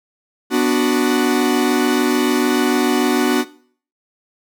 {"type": "chord", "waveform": "45% pulse", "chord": "B minor", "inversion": "none", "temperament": "equal", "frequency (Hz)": [246.9, 293.7, 370], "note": ["B3", "D4", "F#4"], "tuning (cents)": [0, 0, 0], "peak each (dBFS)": -18, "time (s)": [0.5, 3.45], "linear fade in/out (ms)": 50, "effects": ["noise-tail reverb RT60 0.5 s tail -18 dB re dry"]}